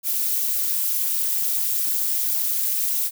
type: noise with amplitude modulation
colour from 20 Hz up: violet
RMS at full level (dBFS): -19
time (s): 0.03-3.11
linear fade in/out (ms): 50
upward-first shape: sine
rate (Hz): 245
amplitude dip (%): 85
effects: none